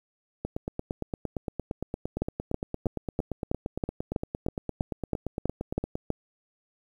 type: two click trains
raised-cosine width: 2 ms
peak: -13 / -17 dBFS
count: 13 / 49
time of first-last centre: 2.22-6.103 / 0.45-5.955 s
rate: 3.09 / 8.72 Hz
effects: 9-bit